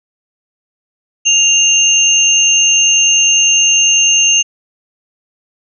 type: tone pair together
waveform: sine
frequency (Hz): 2794 / 6345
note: F7 / G8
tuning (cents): 0 / +20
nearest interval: octave + major second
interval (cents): 1420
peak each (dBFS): -10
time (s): 1.25-4.43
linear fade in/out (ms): 20
effects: none